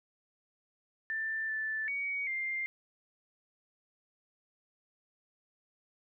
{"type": "tone with pitch steps", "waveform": "sine", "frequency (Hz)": [1775, 1757, 2249, 2103], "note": ["A6", "A6", "C#7", "C7"], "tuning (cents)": [15, -3, 24, 8], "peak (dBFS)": -32, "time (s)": [1.1, 2.66], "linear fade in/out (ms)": 0, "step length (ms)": 390, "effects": []}